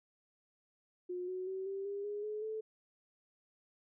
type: tone with pitch steps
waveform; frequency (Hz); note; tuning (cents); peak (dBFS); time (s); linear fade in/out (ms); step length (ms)
sine; 359.6 / 369.7 / 380.1 / 390.8 / 401.8 / 413.1 / 424.7 / 436.6; F#4 / F#4 / F#4 / G4 / G4 / G#4 / G#4 / A4; -49 / -1 / +47 / -5 / +43 / -9 / +39 / -13; -37; 1.09-2.61; 10; 190
effects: none